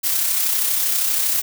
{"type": "noise with amplitude modulation", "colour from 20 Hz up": "blue", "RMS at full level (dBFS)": -18, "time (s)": [0.03, 1.42], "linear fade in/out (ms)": 20, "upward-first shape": "sine", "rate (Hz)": 32.6, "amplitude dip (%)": 35, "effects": []}